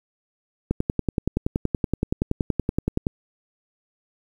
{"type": "click train", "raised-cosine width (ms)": 3, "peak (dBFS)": -8, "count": 26, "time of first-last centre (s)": [0.71, 3.068], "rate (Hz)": 10.6, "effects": ["8-bit"]}